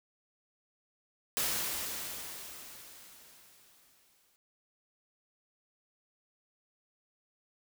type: noise with exponential decay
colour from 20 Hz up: white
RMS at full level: -31 dBFS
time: 1.37-4.36 s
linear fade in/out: 0 ms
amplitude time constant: 650 ms
effects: none